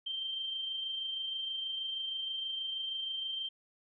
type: tone with amplitude modulation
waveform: sine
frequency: 3141 Hz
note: G7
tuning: 3 cents sharp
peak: -33 dBFS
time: 0.06-3.49 s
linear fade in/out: 10 ms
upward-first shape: sine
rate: 26.3 Hz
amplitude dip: 35%
effects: none